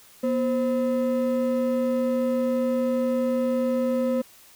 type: ring-modulated tone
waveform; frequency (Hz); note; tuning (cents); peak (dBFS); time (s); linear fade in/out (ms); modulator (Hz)
triangle; 382.6; G4; -42; -16; 0.23-4.22; 10; 141
effects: white hiss -52 dBFS RMS until 4.55 s